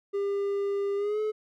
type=tone with pitch glide; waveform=triangle; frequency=400.3 to 429 Hz; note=G4 to A4; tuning=+36 to -44 cents; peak=-24 dBFS; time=0.13-1.32 s; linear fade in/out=20 ms; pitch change=+120 cents; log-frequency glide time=0.96-1.2 s; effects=none